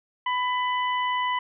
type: harmonic tone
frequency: 997 Hz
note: B5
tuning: 16 cents sharp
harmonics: 1 / 2 / 3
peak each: -24 / -30 / -34 dBFS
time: 0.26-1.39 s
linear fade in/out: 5 ms
effects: none